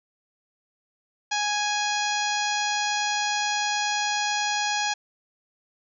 harmonic tone with a mistuned harmonic, 830.6 Hz, G#5, in tune, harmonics 1 / 2 / 3 / 4 / 5 / 6 / 7 / 8, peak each -27 / -30 / -32 / -33 / -34 / -35 / -35 / -36 dBFS, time 1.31-4.94 s, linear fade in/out 10 ms, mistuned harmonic 8, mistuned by +16 cents, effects none

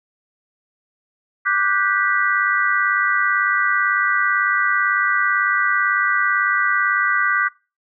sine chord, G major seventh, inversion second, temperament just, 1176 / 1470 / 1568 / 1960 Hz, D6 / F#6 / G6 / B6, +2 / -12 / 0 / -14 cents, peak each -21 dBFS, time 1.45-7.49 s, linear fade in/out 20 ms, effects noise-tail reverb RT60 0.3 s tail -22 dB re dry

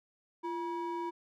triangle ring-modulated tone, 653 Hz, E5, 17 cents flat, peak -29 dBFS, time 0.43-1.11 s, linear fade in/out 20 ms, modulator 309 Hz, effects none

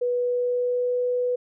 sine tone with pitch glide, 489.6 to 494.1 Hz, B4 to B4, -15 to +1 cents, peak -21 dBFS, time 0.01-1.36 s, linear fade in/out 10 ms, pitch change +16 cents, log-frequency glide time 0.11-1.01 s, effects none

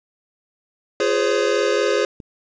square chord, Db major seventh, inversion first, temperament equal with one note detuned, 349.2 / 415.3 / 510.4 / 554.4 Hz, F4 / Ab4 / C5 / Db5, 0 / 0 / -43 / 0 cents, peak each -26 / -21 / -23 / -24 dBFS, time 1-2.05 s, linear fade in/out 2 ms
click, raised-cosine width 3 ms, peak -24 dBFS, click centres 2.202 s
effects resampled to 16000 Hz + 9-bit

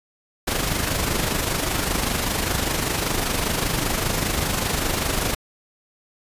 pink noise with amplitude modulation, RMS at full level -21 dBFS, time 0.47-5.35 s, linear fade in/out 10 ms, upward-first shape sine, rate 25.1 Hz, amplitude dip 50%, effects resampled to 32000 Hz

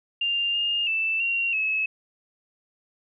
sine tone with pitch steps, 2796 / 2825 / 2648 / 2753 / 2584 Hz, F7 / F7 / E7 / F7 / E7, +1 / +19 / +7 / -25 / -35 cents, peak -22 dBFS, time 0.21-1.86 s, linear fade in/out 5 ms, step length 330 ms, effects none

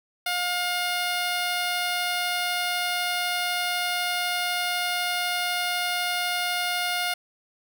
10% pulse tone, 712 Hz, F5, 33 cents sharp, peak -16 dBFS, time 0.26-7.14 s, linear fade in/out 5 ms, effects none

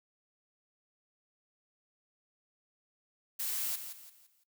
blue noise with echo, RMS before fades -35 dBFS, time 3.39-3.76 s, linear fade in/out 10 ms, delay 170 ms, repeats 4, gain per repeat -9 dB, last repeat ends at 4.44 s, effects noise-tail reverb RT60 0.1 s tail -17 dB re dry

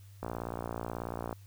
click train, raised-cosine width 1 ms, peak -22 dBFS, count 65, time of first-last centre 0.23-1.328 s, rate 58.3 Hz, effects added 99 Hz sine -50 dBFS peak until 1.46 s + white hiss -64 dBFS RMS until 1.46 s

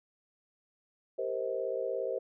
sine chord, C minor seventh, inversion second, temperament equal with one note detuned, 392 / 466.2 / 523.3 / 635.3 Hz, G4 / Bb4 / C5 / Eb5, 0 / 0 / 0 / +36 cents, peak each -38 / -37 / -34 / -39 dBFS, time 1.18-2.19 s, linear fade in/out 10 ms, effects none

